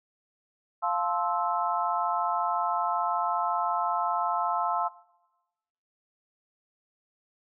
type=chord; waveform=sine; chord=F major seventh; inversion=none; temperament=just; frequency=698.5 / 873.1 / 1047.7 / 1309.6 Hz; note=F5 / A5 / C6 / E6; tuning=0 / -14 / +2 / -12 cents; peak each=-30 dBFS; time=0.82-4.89 s; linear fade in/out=20 ms; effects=noise-tail reverb RT60 1.0 s tail -19 dB re dry